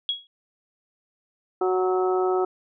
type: tone with exponential decay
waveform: sine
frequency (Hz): 3322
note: G#7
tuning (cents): 0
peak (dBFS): -19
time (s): 0.09-0.27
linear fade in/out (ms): 1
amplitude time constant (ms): 39
type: harmonic tone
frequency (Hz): 185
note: F#3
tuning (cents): 0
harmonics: 2 / 3 / 4 / 5 / 6 / 7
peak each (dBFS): -21 / -36 / -27 / -36 / -41 / -31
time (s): 1.61-2.45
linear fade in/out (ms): 5
effects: none